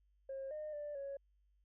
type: tone with pitch steps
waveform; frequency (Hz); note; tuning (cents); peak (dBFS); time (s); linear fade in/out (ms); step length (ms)
sine; 539 / 610 / 589 / 555; C#5 / D#5 / D5 / C#5; -49 / -34 / +5 / +2; -40; 0.29-1.17; 5; 220
effects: tanh soft clip ceiling -38 dBFS + added 50 Hz sine -70 dBFS peak until 1.64 s